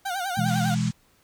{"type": "tone with vibrato", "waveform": "30% pulse", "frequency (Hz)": 746, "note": "F#5", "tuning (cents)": 14, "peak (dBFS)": -24, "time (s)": [0.05, 0.75], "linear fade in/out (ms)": 10, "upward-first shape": "sine", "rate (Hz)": 10, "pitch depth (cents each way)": 110}
{"type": "chord", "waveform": "sine", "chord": "E major", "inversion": "second", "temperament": "equal", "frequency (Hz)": [123.47, 164.81, 207.7], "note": ["B2", "E3", "G#3"], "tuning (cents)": [0, 0, 0], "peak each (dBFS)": -26, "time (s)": [0.37, 0.91], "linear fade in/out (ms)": 10}
{"type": "band-pass noise", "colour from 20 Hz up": "white", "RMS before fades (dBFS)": -40, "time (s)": [0.44, 0.93], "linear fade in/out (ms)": 50, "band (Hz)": [810, 8000], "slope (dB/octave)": 48}
{"effects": ["pink hiss -62 dBFS RMS until 1.23 s"]}